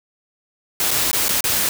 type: noise with dropouts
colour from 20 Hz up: white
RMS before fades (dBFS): -19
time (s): 0.8-1.69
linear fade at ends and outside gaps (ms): 1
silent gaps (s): 0.908-0.913 / 1.114-1.13 / 1.283-1.291 / 1.407-1.441
effects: none